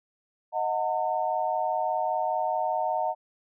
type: tone cluster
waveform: sine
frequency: 625 / 730 / 906 Hz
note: D#5 / F#5 / A#5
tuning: +8 / -24 / -50 cents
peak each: -30 / -28 / -29 dBFS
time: 0.52-3.15 s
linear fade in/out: 50 ms
effects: none